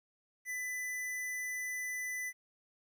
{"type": "tone", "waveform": "square", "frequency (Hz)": 1998, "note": "B6", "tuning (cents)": 20, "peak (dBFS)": -37, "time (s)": [0.45, 2.33], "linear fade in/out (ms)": 50, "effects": ["12-bit"]}